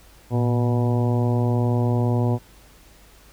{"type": "harmonic tone with a mistuned harmonic", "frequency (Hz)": 121.9, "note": "B2", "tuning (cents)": -22, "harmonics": [1, 2, 3, 4, 5, 6, 7, 8], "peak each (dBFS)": [-19, -25, -29, -31, -33, -35, -36, -37], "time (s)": [0.3, 2.39], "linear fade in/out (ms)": 50, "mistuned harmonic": 1, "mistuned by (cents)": -90, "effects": ["added 50 Hz sine -52 dBFS peak until 3.32 s", "pink hiss -52 dBFS RMS until 3.32 s"]}